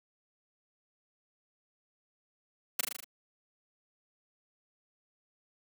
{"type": "noise with echo", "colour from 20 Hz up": "white", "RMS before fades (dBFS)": -28, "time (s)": [2.79, 2.81], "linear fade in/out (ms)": 5, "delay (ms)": 39, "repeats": 6, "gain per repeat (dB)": -3, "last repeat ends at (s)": 3.044, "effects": ["high-pass 200 Hz 12 dB/octave"]}